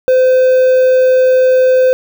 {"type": "tone with quantisation", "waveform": "triangle", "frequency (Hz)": 514, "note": "C5", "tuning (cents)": -31, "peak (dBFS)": -4, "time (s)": [0.08, 1.93], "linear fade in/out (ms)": 0, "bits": 5, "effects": []}